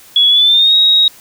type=tone with pitch glide; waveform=sine; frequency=3373 to 3786 Hz; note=G#7 to A#7; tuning=+26 to +26 cents; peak=-6 dBFS; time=0.16-1.08 s; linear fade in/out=2 ms; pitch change=+200 cents; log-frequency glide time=0.29-0.75 s; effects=white hiss -41 dBFS RMS until 1.2 s